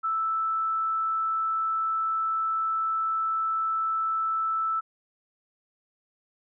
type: tone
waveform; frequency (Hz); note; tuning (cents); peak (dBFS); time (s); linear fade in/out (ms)
sine; 1318; E6; -1; -24; 0.03-4.81; 20
effects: none